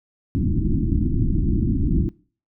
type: low-pass noise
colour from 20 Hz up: pink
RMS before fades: -20 dBFS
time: 0.35-2.09 s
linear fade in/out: 0 ms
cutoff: 340 Hz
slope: 96 dB/octave
effects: noise-tail reverb RT60 0.4 s tail -21 dB re dry